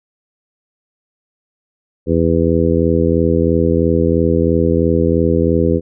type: harmonic tone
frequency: 83 Hz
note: E2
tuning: 12 cents sharp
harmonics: 1 / 2 / 3 / 4 / 5 / 6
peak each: -18 / -18 / -18 / -18 / -18 / -18 dBFS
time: 2.06-5.81 s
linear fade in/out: 50 ms
effects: none